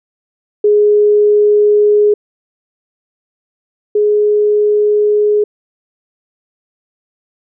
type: tone pair in turn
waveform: sine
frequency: 416.9 / 418.4 Hz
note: G#4 / G#4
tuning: +7 / +13 cents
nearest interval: unison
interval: 6 cents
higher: second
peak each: -6 / -8 dBFS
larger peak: first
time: 0.64-2.14 / 3.95-5.44 s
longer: first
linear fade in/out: 5 ms
effects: none